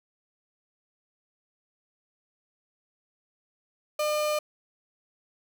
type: tone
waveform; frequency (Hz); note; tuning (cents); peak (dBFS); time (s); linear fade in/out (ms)
35% pulse; 603; D5; +46; -23; 3.99-4.39; 5
effects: none